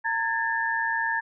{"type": "tone cluster", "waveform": "sine", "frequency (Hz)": [915, 1658, 1778], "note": ["A#5", "G#6", "A6"], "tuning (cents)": [-32, -3, 18], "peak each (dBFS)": -28, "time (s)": [0.04, 1.21], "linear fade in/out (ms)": 20, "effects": []}